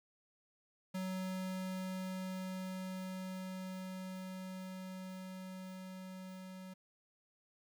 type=tone with level ramp; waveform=square; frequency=186.8 Hz; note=F#3; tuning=17 cents sharp; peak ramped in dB=-38 to -48 dBFS; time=0.94-6.74 s; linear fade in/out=10 ms; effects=12-bit